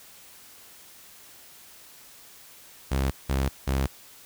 sawtooth tone bursts, 67.2 Hz, C2, 47 cents sharp, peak -19 dBFS, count 3, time 2.91-3.87 s, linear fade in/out 10 ms, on 200 ms, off 180 ms, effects white hiss -50 dBFS RMS until 4.25 s

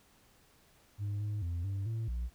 sine tone with pitch steps, 102.2 / 104.5 / 85.9 / 98.3 / 112.7 / 59.6 Hz, G#2 / G#2 / F2 / G2 / A2 / A#1, -27 / +11 / -28 / +5 / +42 / +39 cents, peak -30 dBFS, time 0.98-2.3 s, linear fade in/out 50 ms, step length 220 ms, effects tanh soft clip ceiling -32 dBFS + pink hiss -65 dBFS RMS until 2.34 s

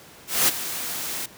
white noise with ADSR envelope, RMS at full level -17 dBFS, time 0.27-1.26 s, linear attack 210 ms, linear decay 22 ms, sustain -13 dB, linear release 6 ms, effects pink hiss -47 dBFS RMS until 1.37 s + high-pass 100 Hz 12 dB/octave

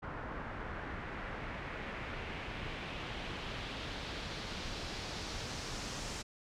pink noise with low-pass filter sweep, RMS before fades -42 dBFS, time 0.02-6.23 s, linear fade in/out 20 ms, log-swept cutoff 1400 to 6500 Hz, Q 1.6, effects none

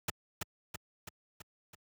pink noise with echo, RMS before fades -32 dBFS, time 0.08-0.1 s, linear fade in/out 5 ms, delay 330 ms, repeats 5, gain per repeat -4 dB, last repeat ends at 1.75 s, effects high-pass 80 Hz 12 dB/octave

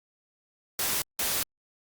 white noise bursts at uneven times, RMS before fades -28 dBFS, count 2, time 0.79-1.02 / 1.19-1.43 s, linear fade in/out 2 ms, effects Opus 48 kbps

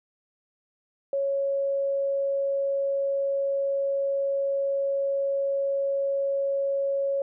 sine tone, 553 Hz, C#5, 4 cents flat, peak -23 dBFS, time 1.13-7.22 s, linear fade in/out 2 ms, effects none

